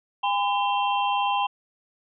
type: tone cluster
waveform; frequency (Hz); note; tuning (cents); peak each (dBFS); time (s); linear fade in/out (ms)
sine; 810 / 1013 / 2720 / 3157; G#5 / B5 / F7 / G7; -43 / +44 / -46 / +12; -24 / -25 / -32 / -33; 0.23-1.47; 10
effects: none